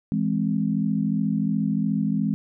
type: chord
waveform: sine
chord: E augmented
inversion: none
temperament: equal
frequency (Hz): 164.81 / 207.7 / 261.6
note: E3 / G#3 / B#3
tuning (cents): 0 / 0 / 0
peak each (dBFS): -26 / -23 / -27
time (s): 0.12-2.34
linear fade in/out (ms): 0
effects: none